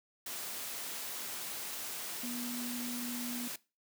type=tone in noise; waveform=sine; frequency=242.8 Hz; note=B3; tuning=29 cents flat; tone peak=-38 dBFS; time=2.23-3.48 s; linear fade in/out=5 ms; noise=white; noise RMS=-41 dBFS; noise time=0.26-3.56 s; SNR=0 dB; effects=noise-tail reverb RT60 0.3 s tail -21 dB re dry + high-pass 150 Hz 12 dB/octave